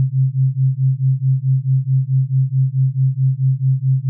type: beating tone pair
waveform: sine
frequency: 130 / 134.6 Hz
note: C3 / C3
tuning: -11 / +49 cents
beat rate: 4.6 Hz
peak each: -16 dBFS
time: 0-4.09 s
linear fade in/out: 0 ms
effects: none